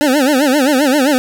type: tone with vibrato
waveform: 25% pulse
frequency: 277.2 Hz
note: C#4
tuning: in tune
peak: -6 dBFS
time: 0.01-1.18 s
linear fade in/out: 0 ms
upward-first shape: sine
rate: 7.6 Hz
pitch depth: 170 cents each way
effects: none